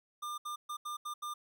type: tone bursts at uneven times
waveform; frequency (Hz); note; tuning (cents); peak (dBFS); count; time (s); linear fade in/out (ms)
square; 1200; D6; +37; -38; 6; 0.22-0.38 / 0.45-0.56 / 0.69-0.77 / 0.85-0.97 / 1.05-1.14 / 1.22-1.34; 10
effects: none